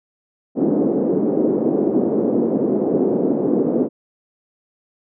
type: band-pass noise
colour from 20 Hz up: white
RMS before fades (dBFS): -18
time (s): 0.55-3.89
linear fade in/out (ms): 50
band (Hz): 210 to 420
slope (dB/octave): 24
effects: none